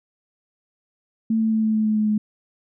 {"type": "tone with pitch steps", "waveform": "sine", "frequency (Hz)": [222.9, 221.4, 219.8, 218.3, 216.8, 215.3, 213.8, 212.3], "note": ["A3", "A3", "A3", "A3", "A3", "A3", "A3", "G#3"], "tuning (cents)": [23, 11, -2, -13, -25, -37, -49, 38], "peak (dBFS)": -17, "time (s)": [1.3, 2.18], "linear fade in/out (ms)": 5, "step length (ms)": 110, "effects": []}